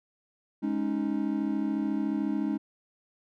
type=chord; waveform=triangle; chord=Ab suspended fourth; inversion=none; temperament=equal with one note detuned; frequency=208.5 / 277.2 / 311.1 Hz; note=Ab3 / Db4 / Eb4; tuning=+7 / 0 / 0 cents; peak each=-29 dBFS; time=0.62-2.58 s; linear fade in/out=20 ms; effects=none